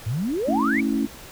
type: exponential sweep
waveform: sine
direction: up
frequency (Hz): 98.9 to 2349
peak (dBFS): -22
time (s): 0.06-0.81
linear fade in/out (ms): 10
type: chord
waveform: sine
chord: A major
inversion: none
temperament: equal with one note detuned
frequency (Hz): 220 / 277.2 / 327.5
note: A3 / C#4 / E4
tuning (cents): 0 / 0 / -11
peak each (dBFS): -24 / -23 / -27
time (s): 0.47-1.07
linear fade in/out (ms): 20
effects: pink hiss -42 dBFS RMS until 1.31 s